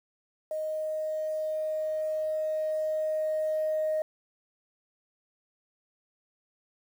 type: tone with level ramp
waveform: sine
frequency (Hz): 622.3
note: D#5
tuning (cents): 0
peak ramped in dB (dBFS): -29 to -24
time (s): 0.51-4.02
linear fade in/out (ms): 2
effects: tanh soft clip ceiling -22 dBFS + 9-bit